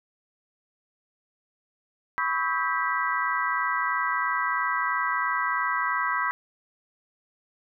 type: tone cluster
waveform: sine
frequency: 995 / 1118 / 1287 / 1586 / 1961 Hz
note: B5 / C#6 / E6 / G6 / B6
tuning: +13 / +14 / -42 / +20 / -13 cents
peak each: -30 dBFS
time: 2.18-6.31 s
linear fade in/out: 0 ms
effects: none